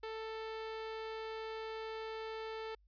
sawtooth tone, 442.2 Hz, A4, 9 cents sharp, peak -37 dBFS, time 0.03-2.75 s, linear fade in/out 5 ms, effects added 50 Hz sine -65 dBFS peak until 2.87 s + resampled to 11025 Hz

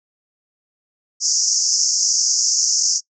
pink band-pass noise, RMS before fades -18 dBFS, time 1.2-3.01 s, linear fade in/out 50 ms, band 5100 to 6900 Hz, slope 96 dB/octave, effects noise-tail reverb RT60 0.1 s tail -23 dB re dry

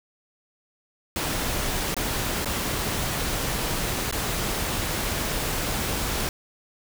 pink noise with dropouts, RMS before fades -27 dBFS, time 1.16-6.29 s, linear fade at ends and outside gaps 1 ms, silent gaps 1.944-1.966 / 2.447-2.457 / 4.112-4.125 s, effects none

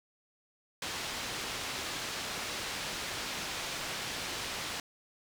white low-pass noise, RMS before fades -38 dBFS, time 0.82-4.8 s, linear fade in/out 2 ms, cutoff 4800 Hz, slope 12 dB/octave, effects none

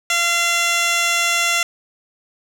15% pulse tone with band-pass filter, 686 Hz, F5, 31 cents flat, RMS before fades -18 dBFS, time 0.1-1.63 s, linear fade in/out 2 ms, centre 4700 Hz, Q 0.78, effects none

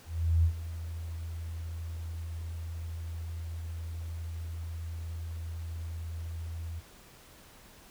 sine tone with ADSR envelope, 82.6 Hz, E2, 4 cents sharp, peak -20 dBFS, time 0.05-6.81 s, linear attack 390 ms, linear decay 83 ms, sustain -15 dB, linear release 26 ms, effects pink hiss -55 dBFS RMS until 7.9 s

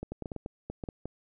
clicks, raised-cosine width 2 ms, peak -23 dBFS, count 11, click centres 0.03 / 0.12 / 0.223 / 0.258 / 0.318 / 0.363 / 0.461 / 0.7 / 0.838 / 0.888 / 1.056 s, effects none

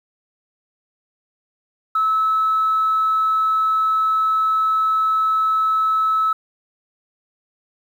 sine tone, 1300 Hz, E6, 24 cents flat, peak -14 dBFS, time 1.95-6.33 s, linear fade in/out 5 ms, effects tanh soft clip ceiling -11 dBFS + 8-bit

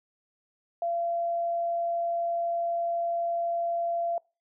sine tone, 683 Hz, F5, 39 cents flat, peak -26 dBFS, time 0.82-4.18 s, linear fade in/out 2 ms, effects noise-tail reverb RT60 0.3 s tail -25 dB re dry

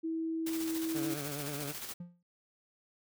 sine tone, 324.7 Hz, E4, 26 cents flat, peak -32 dBFS, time 0.03-1.15 s, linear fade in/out 20 ms
white noise with tremolo, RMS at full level -41 dBFS, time 0.46-1.94 s, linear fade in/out 10 ms, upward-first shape square, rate 14 Hz, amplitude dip 40%
15% pulse tone with vibrato, 144.6 Hz, D3, 27 cents flat, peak -32 dBFS, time 0.94-1.73 s, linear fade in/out 20 ms, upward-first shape sine, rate 9.4 Hz, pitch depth 64 cents each way
triangle tone with exponential decay, 174.61 Hz, F3, in tune, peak -36 dBFS, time 2-2.23 s, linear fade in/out 5 ms, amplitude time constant 49 ms
effects none

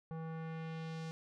square tone with low-pass filter sweep, 161.6 Hz, E3, 34 cents flat, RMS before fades -43 dBFS, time 0.11-1.11 s, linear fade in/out 0 ms, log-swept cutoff 1000 to 6300 Hz, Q 1.1, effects none

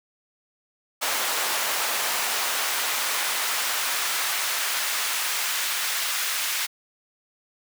pink noise with high-pass filter sweep, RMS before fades -26 dBFS, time 1.01-6.67 s, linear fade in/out 20 ms, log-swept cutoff 760 to 1700 Hz, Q 0.78, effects none

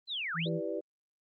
sine linear two-way sweep, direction down then up, 4186 to 1185 to 4186 Hz, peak -33 dBFS, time 0.07-0.49 s, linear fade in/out 50 ms, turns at 0.35 s
sine tone, 164.81 Hz, E3, in tune, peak -32 dBFS, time 0.34-0.61 s, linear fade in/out 50 ms
sine chord, E minor seventh, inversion none, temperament equal, 329.6 / 392 / 493.9 / 587.3 Hz, E4 / G4 / B4 / D5, 0 / 0 / 0 / 0 cents, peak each -38 dBFS, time 0.45-0.81 s, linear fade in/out 20 ms
effects Opus 24 kbps

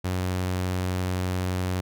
sawtooth tone, 91.7 Hz, F#2, 15 cents flat, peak -21 dBFS, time 0.04-1.81 s, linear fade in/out 10 ms, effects none

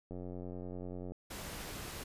click train, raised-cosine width 2 ms, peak -31 dBFS, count 92, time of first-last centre 0.11-1.12 s, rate 90.1 Hz
pink noise, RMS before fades -44 dBFS, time 1.3-2.04 s, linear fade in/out 10 ms
effects resampled to 32000 Hz

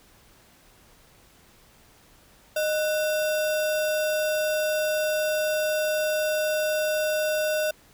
sine tone with sample-and-hold, 616 Hz, D#5, 17 cents flat, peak -22 dBFS, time 2.56-7.71 s, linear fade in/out 5 ms, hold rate 2100 Hz, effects pink hiss -56 dBFS RMS until 7.93 s

